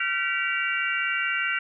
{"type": "tone cluster", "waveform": "sine", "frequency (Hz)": [1380, 1525, 1951, 2304, 2777], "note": ["F6", "G6", "B6", "D7", "F7"], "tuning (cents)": [-21, -48, -22, -34, -10], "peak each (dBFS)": -30, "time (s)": [0, 1.59], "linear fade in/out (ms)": 5, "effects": []}